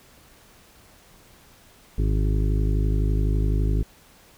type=harmonic tone; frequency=51.91 Hz; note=G#1; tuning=in tune; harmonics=1 / 2 / 3 / 5 / 6 / 7 / 8; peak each=-20 / -26 / -30 / -34 / -36 / -37 / -38 dBFS; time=1.98-3.83 s; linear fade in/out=5 ms; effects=pink hiss -53 dBFS RMS until 4.37 s